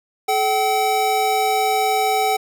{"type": "tone pair together", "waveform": "square", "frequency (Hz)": [429.9, 766], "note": ["A4", "G5"], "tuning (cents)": [-40, -40], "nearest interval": "minor seventh", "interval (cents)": 1000, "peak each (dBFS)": [-23, -18], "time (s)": [0.28, 2.37], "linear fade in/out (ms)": 10, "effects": []}